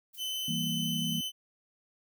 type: noise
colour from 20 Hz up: violet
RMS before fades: -50 dBFS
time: 0.13-1.2 s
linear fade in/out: 20 ms
type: tone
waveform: 40% pulse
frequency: 3037 Hz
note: F#7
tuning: 44 cents sharp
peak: -32 dBFS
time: 0.17-1.32 s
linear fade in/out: 50 ms
type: chord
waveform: sine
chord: E diminished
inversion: none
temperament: equal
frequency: 164.81 / 196 / 233.1 Hz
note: E3 / G3 / Bb3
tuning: 0 / 0 / 0 cents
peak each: -34 / -39 / -35 dBFS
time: 0.48-1.21 s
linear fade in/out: 5 ms
effects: none